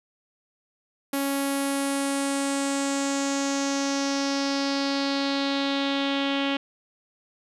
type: tone with low-pass filter sweep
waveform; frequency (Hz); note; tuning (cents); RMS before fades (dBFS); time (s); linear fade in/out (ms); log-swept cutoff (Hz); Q
sawtooth; 277.2; C#4; 0; -26; 1.13-6.57; 5; 12000 to 3100; 3.8
effects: none